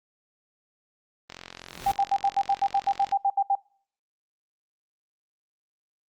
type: click train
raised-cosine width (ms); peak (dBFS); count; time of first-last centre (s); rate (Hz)
0.2; -21; 81; 1.3-3.114; 44.1
type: noise with exponential growth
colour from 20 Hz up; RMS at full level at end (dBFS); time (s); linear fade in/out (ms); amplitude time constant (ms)
pink; -34; 1.51-1.92; 2; 89
type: tone bursts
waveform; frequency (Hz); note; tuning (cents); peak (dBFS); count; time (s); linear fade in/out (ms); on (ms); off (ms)
sine; 793; G5; +20; -19; 14; 1.86-3.553; 5; 55; 71
effects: noise-tail reverb RT60 0.5 s tail -24 dB re dry + Opus 32 kbps